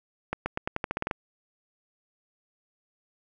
accelerating click train, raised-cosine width 0.5 ms, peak -13 dBFS, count 11, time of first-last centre 0.33-1.112 s, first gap 130 ms, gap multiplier 0.88, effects none

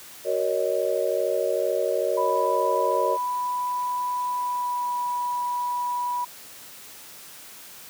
sine chord, D# minor seventh, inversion first, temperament just, 373.4 / 466.7 / 560 / 622.3 Hz, F#4 / A#4 / C#5 / D#5, +16 / +2 / +18 / 0 cents, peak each -29 / -27 / -26 / -27 dBFS, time 0.24-3.18 s, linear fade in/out 50 ms
sine tone with pitch glide, 989 to 978.2 Hz, B5 to B5, +2 to -17 cents, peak -24 dBFS, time 2.17-6.25 s, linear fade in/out 10 ms, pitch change -19 cents, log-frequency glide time 4.3-4.95 s
effects white hiss -44 dBFS RMS until 7.89 s + high-pass 100 Hz 12 dB/octave

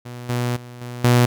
sawtooth tone with level steps, 122 Hz, B2, 21 cents flat, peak -28 / -16 / -32 / -26 / -8 dBFS, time 0.05-1.26 s, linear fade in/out 10 ms, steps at 0.29 / 0.56 / 0.81 / 1.04 s, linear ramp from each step 5 ms, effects none

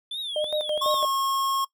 triangle tone with vibrato, 3464 Hz, A7, 28 cents flat, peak -28 dBFS, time 0.11-1.06 s, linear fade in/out 5 ms, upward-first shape triangle, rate 2.8 Hz, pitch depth 180 cents each way
sine tone with tremolo, 607 Hz, D#5, 43 cents flat, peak -23 dBFS, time 0.36-1.05 s, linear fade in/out 2 ms, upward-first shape square, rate 6 Hz, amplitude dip 80%
square tone, 1085 Hz, C#6, 37 cents flat, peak -24 dBFS, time 0.81-1.65 s, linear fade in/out 10 ms
effects noise-tail reverb RT60 0.1 s tail -19 dB re dry

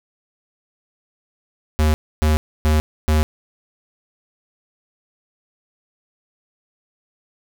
square tone bursts, 77 Hz, D#2, 17 cents flat, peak -14 dBFS, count 4, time 1.79-3.23 s, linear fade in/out 0 ms, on 150 ms, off 280 ms, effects none

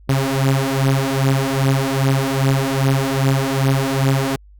sawtooth beating tone pair, 133.9 / 136.4 Hz, C3 / C#3, +40 / -28 cents, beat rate 2.5 Hz, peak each -14 dBFS, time 0.09-4.36 s, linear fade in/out 5 ms, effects added 50 Hz sine -42 dBFS peak until 4.59 s + Opus 48 kbps

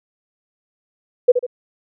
sine tone with echo, 493.9 Hz, B4, in tune, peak -5 dBFS, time 1.28-1.32 s, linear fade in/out 10 ms, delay 73 ms, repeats 2, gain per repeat -8 dB, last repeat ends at 1.466 s, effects none

